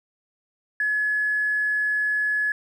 triangle tone with tanh clipping, 1700 Hz, G#6, 40 cents sharp, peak -20 dBFS, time 0.8-2.52 s, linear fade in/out 2 ms, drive 2 dB, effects none

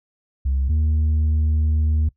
sine tone pair in turn, 67.1 / 77.26 Hz, C2 / D#2, +44 / -12 cents, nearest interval major second, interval 244 cents, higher second, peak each -16 / -13 dBFS, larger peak second, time 0.45-0.69 / 0.69-2.09 s, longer second, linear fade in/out 10 ms, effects noise-tail reverb RT60 0.1 s tail -20 dB re dry + tanh soft clip ceiling -15 dBFS

